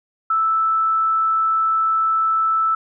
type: tone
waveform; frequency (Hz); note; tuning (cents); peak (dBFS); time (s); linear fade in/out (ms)
sine; 1317; E6; -2; -15; 0.3-2.75; 5
effects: none